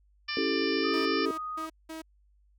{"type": "harmonic tone", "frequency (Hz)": 594, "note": "D5", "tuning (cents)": 20, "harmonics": [2, 3, 4, 5, 6, 7, 8, 9], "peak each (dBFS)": [-41, -37, -36, -40, -45, -46, -39, -38], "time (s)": [0.28, 1.26], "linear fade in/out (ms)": 10}
{"type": "chord", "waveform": "sine", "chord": "A dominant seventh", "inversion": "first", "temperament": "equal", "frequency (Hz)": [277.2, 329.6, 392, 440], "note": ["C#4", "E4", "G4", "A4"], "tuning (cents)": [0, 0, 0, 0], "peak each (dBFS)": -32, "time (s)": [0.37, 1.31], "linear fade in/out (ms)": 2}
{"type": "tone", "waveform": "sine", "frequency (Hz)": 1244.5, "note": "D#6", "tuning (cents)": 0, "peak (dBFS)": -33, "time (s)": [0.83, 1.67], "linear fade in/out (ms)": 20}
{"type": "tone bursts", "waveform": "sawtooth", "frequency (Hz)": 320, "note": "D#4", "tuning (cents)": 49, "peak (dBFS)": -34, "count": 4, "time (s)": [0.93, 2.02], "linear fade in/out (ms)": 10, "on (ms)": 130, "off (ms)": 190}
{"effects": ["added 50 Hz sine -61 dBFS peak until 2.58 s"]}